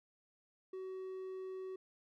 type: tone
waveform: triangle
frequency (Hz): 376.5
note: F#4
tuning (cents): +30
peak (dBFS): -40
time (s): 0.73-1.76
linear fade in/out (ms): 5
effects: none